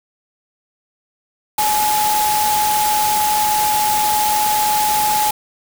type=tone in noise; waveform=sine; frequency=847 Hz; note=G#5; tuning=34 cents sharp; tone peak=-15 dBFS; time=1.58-5.31 s; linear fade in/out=5 ms; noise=white; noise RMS=-21 dBFS; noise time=1.58-5.31 s; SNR=+3 dB; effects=none